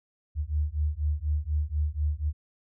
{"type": "beating tone pair", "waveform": "sine", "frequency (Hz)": [73.2, 77.3], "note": ["D2", "D#2"], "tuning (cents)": [-5, -11], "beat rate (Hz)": 4.1, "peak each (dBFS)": -28, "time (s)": [0.35, 2.33], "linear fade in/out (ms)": 50, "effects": []}